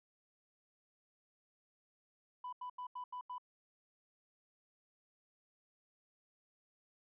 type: tone bursts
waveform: sine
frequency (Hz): 994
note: B5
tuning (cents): +11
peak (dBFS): -40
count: 6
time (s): 2.44-3.382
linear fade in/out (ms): 5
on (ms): 87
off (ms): 84
effects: tanh soft clip ceiling -39 dBFS